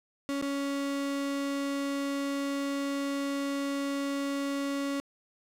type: tone with dropouts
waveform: 35% pulse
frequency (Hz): 279.3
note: C#4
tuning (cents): +13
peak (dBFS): -28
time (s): 0.29-5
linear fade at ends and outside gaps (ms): 0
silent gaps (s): 0.414-0.424
effects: low-pass 11000 Hz 12 dB/octave + 9-bit